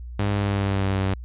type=tone with pitch glide; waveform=sawtooth; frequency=101.8 to 96.09 Hz; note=G#2 to G2; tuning=-34 to -34 cents; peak=-17 dBFS; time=0.19-1.14 s; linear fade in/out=5 ms; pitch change=-100 cents; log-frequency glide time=0.33-0.98 s; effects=added 60 Hz sine -33 dBFS peak until 1.24 s + resampled to 8000 Hz